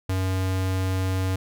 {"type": "tone", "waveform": "square", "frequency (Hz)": 94, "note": "F#2", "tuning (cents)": 28, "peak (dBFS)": -23, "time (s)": [0.09, 1.36], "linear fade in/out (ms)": 5, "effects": []}